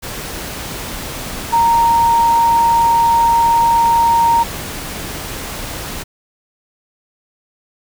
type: tone in noise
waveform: sine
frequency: 928 Hz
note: A#5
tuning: 8 cents flat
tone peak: -9 dBFS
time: 1.52-4.44 s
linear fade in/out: 20 ms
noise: pink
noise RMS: -26 dBFS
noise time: 0.02-6.04 s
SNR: +14 dB
effects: none